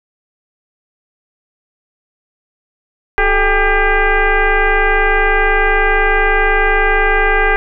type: tone with frequency modulation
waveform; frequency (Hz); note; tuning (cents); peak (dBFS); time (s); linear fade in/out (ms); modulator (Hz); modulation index
sine; 787; G5; +7; -9; 3.18-7.56; 0; 406; 3.3
effects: none